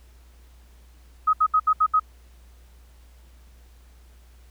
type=tone bursts; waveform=sine; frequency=1263 Hz; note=D#6; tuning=26 cents sharp; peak=-15 dBFS; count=6; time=1.27-1.998 s; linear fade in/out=10 ms; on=63 ms; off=70 ms; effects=added 60 Hz sine -48 dBFS peak until 4.5 s + pink hiss -60 dBFS RMS until 4.5 s

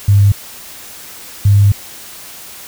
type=tone pair in turn; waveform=sine; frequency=100.6 / 100.98 Hz; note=G2 / G#2; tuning=+45 / -48 cents; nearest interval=unison; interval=7 cents; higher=second; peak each=-5 dBFS; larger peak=neither; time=0.08-0.32 / 1.45-1.72 s; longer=second; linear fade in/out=5 ms; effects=white hiss -33 dBFS RMS until 2.67 s

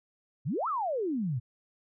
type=exponential two-way sweep; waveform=sine; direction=up then down; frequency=111.7 to 1363 to 111.7 Hz; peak=-28 dBFS; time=0.45-1.4 s; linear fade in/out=20 ms; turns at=0.68 s; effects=none

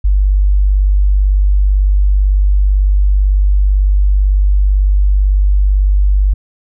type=tone; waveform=sine; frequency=49 Hz; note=G1; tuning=in tune; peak=-7 dBFS; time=0.04-6.34 s; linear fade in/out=10 ms; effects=none

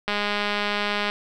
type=click train; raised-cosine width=0.3 ms; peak=-9 dBFS; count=211; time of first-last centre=0.08-1.099 s; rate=206 Hz; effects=none

